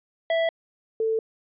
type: tone pair in turn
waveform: square / sine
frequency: 659.3 / 444.6 Hz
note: E5 / A4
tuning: 0 / +18 cents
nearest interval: perfect fifth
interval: 682 cents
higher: first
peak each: -21 dBFS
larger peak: neither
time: 0.3-0.49 / 1-1.19 s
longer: neither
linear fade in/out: 2 ms
effects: resampled to 8000 Hz